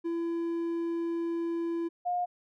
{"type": "tone pair in turn", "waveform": ["triangle", "sine"], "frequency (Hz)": [336.3, 712.6], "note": ["E4", "F5"], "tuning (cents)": [35, 35], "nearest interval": "octave + minor second", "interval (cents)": 1300, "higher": "second", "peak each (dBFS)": -27, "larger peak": "neither", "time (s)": [[0.04, 1.89], [2.05, 2.26]], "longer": "first", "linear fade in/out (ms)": 20, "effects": []}